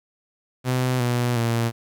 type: tone with pitch steps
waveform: sawtooth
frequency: 127.2 / 121.74 / 116.51 Hz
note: C3 / B2 / A#2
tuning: -48 / -24 / 0 cents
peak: -16 dBFS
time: 0.64-1.72 s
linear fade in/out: 50 ms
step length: 360 ms
effects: 9-bit